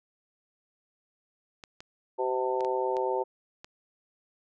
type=clicks; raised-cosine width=0.2 ms; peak=-26 dBFS; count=6; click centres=1.638 / 1.805 / 2.607 / 2.648 / 2.968 / 3.645 s
type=harmonic tone; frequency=127.9 Hz; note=C3; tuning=39 cents flat; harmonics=3 / 4 / 5 / 6 / 7; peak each=-30 / -31 / -37 / -40 / -31 dBFS; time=2.18-3.24 s; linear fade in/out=20 ms
effects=none